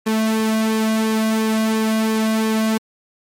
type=tone with flanger; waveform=sawtooth; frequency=220 Hz; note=A3; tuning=in tune; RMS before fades=-18 dBFS; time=0.06-2.78 s; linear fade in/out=10 ms; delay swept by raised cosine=1.4 to 2.3 ms; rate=2.9 Hz; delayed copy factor=-0.6; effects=MP3 64 kbps